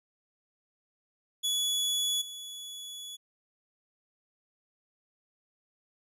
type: tone with level steps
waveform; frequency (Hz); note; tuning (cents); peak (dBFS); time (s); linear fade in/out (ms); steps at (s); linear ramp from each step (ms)
sawtooth; 3399; G#7; +39; -24 / -37; 1.43-3.17; 20; 2.21; 10
effects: resampled to 32000 Hz